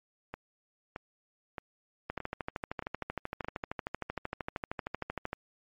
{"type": "two click trains", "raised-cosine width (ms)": 0.5, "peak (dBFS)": [-19, -23], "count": [43, 6], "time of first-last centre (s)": [[2.1, 5.331], [0.34, 3.446]], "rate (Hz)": [13, 1.61], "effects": ["MP3 48 kbps"]}